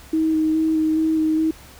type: tone with vibrato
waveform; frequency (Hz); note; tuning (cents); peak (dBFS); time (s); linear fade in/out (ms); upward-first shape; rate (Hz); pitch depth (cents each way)
sine; 315.9; D#4; +26; -16; 0.13-1.51; 5; square; 2.4; 12
effects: added 68 Hz sine -47 dBFS peak until 1.79 s + pink hiss -45 dBFS RMS until 1.79 s